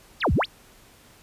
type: exponential two-way sweep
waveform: sine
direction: down then up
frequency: 5880 to 58 to 5880 Hz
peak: -18 dBFS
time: 0.2-0.46 s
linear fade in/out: 50 ms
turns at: 0.33 s
effects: pink hiss -53 dBFS RMS until 1.22 s + resampled to 32000 Hz